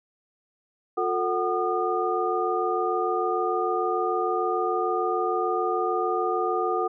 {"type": "tone cluster", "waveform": "sine", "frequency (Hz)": [358.9, 445.6, 746, 1217], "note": ["F4", "A4", "F#5", "D#6"], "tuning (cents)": [47, 22, 14, -39], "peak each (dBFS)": -28, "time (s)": [0.97, 6.88], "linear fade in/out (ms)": 10, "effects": []}